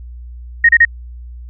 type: tone bursts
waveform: sine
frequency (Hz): 1864.7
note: A#6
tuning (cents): 0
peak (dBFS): -4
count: 3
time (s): 0.64-0.851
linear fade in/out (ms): 5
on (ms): 49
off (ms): 32
effects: added 60 Hz sine -29 dBFS peak until 1.49 s